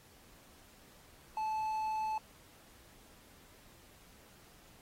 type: tone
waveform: triangle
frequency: 870 Hz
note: A5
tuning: 20 cents flat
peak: -31 dBFS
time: 1.37-2.18 s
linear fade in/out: 2 ms
effects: pink hiss -61 dBFS RMS until 4.81 s + AAC 48 kbps